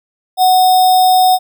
sine tone with sample-and-hold, 740 Hz, F#5, in tune, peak -6 dBFS, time 0.37-1.39 s, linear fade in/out 50 ms, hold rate 4410 Hz, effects none

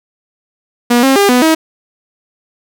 sawtooth tone with pitch steps, 240.8 / 268.3 / 401.6 / 248.4 / 319.5 Hz, B3 / C4 / G4 / B3 / D#4, -44 / +44 / +42 / +10 / +46 cents, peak -3 dBFS, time 0.9-1.55 s, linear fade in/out 10 ms, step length 130 ms, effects none

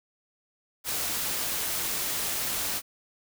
white noise, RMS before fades -30 dBFS, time 0.84-2.82 s, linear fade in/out 50 ms, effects none

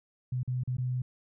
sine tone with dropouts, 126.1 Hz, B2, 36 cents sharp, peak -28 dBFS, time 0.32-1.02 s, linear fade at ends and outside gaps 5 ms, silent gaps 0.432-0.476 / 0.636-0.675 / 0.769-0.782 s, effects none

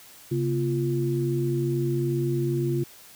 sine tone cluster, 136.2 / 238.4 / 346.6 Hz, C#3 / A#3 / F4, -30 / +39 / -13 cents, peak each -25 / -34 / -26 dBFS, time 0.31-2.84 s, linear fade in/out 10 ms, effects white hiss -49 dBFS RMS until 3.15 s

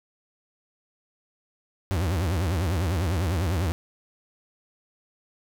40% pulse tone with vibrato, 87 Hz, F2, 6 cents flat, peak -22 dBFS, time 1.91-3.72 s, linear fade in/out 0 ms, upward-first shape triangle, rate 10 Hz, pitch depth 280 cents each way, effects none

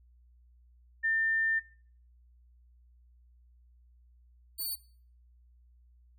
sine / 5% pulse tone pair in turn, 1800 / 4504 Hz, A6 / C#8, +39 / +27 cents, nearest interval octave + major third, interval 1588 cents, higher second, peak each -26 / -26 dBFS, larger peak neither, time 1.03-1.6 / 4.58-4.76 s, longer first, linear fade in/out 20 ms, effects noise-tail reverb RT60 0.5 s tail -21 dB re dry + added 60 Hz sine -58 dBFS peak until 6.18 s

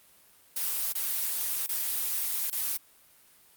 blue noise with dropouts, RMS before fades -30 dBFS, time 0.56-2.77 s, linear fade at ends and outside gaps 5 ms, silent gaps 0.926-0.951 / 1.665-1.689 / 2.501-2.525 s, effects white hiss -59 dBFS RMS until 3.56 s + Opus 32 kbps

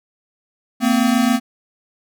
square tone pair together, 228.6 / 255.9 Hz, A#3 / C4, -34 / -38 cents, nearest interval major second, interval 196 cents, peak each -17 dBFS, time 0.8-1.4 s, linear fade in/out 50 ms, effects none

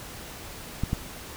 clicks, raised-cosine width 5 ms, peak -13 dBFS, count 2, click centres 0.836 / 0.931 s, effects pink hiss -41 dBFS RMS until 1.36 s

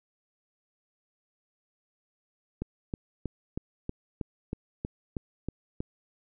click train, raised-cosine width 3 ms, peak -19 dBFS, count 11, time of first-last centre 2.62-5.805 s, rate 3.14 Hz, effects none

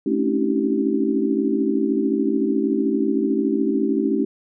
sine tone cluster, 217.3 / 271.6 / 285.1 / 321.1 / 386.6 Hz, A3 / C#4 / C#4 / E4 / G4, -21 / -35 / +49 / -45 / -24 cents, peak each -24 dBFS, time 0.06-4.25 s, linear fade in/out 5 ms, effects none

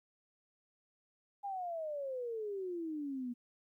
sine exponential sweep, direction down, 819 to 237.3 Hz, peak -37 dBFS, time 1.43-3.34 s, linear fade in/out 20 ms, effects 13-bit

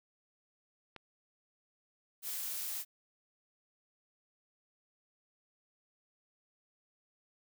click, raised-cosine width 0.3 ms, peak -31 dBFS, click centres 0.963 s
blue noise, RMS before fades -39 dBFS, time 2.22-2.85 s, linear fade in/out 50 ms
effects none

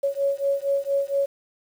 sine beating tone pair, 554.4 / 558.7 Hz, C#5 / C#5, 0 / +13 cents, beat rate 4.3 Hz, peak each -24 dBFS, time 0.03-1.26 s, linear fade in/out 10 ms, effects 8-bit

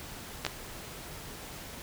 clicks, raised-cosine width 0.2 ms, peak -12 dBFS, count 2, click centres 0.45 / 0.465 s, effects pink hiss -44 dBFS RMS until 1.82 s

